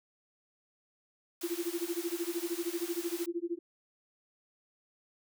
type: high-pass noise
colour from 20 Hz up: white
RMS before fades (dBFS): -43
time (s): 1.41-3.26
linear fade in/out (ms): 5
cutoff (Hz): 580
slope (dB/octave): 48
type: tone with tremolo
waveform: sine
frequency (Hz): 342.9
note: F4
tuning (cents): -32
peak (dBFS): -29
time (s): 1.43-3.59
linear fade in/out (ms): 10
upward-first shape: sine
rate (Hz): 13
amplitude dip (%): 100
effects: none